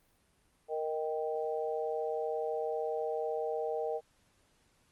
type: chord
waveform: sine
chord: Eb major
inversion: second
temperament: equal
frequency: 466.2 / 622.3 / 784 Hz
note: Bb4 / Eb5 / G5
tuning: 0 / 0 / 0 cents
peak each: -34 / -37 / -39 dBFS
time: 0.68-4.01 s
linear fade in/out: 50 ms
effects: pink hiss -70 dBFS RMS until 4.91 s + Opus 32 kbps